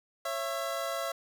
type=tone pair together; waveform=25% pulse; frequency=548.2 / 667 Hz; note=C#5 / E5; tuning=-19 / +20 cents; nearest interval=minor third; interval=339 cents; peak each=-32 / -30 dBFS; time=0.25-1.12 s; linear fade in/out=5 ms; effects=11-bit